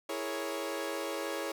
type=chord; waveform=sawtooth; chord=A# half-diminished seventh; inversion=second; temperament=equal; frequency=329.6 / 415.3 / 466.2 / 554.4 Hz; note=E4 / G#4 / A#4 / C#5; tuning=0 / 0 / 0 / 0 cents; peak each=-36 / -36 / -39 / -34 dBFS; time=0.09-1.52 s; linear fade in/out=5 ms; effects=none